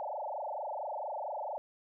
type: tone with frequency modulation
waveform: sine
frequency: 730 Hz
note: F#5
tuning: 24 cents flat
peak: -35 dBFS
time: 0-1.58 s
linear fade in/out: 0 ms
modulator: 24.4 Hz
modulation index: 6.8
effects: none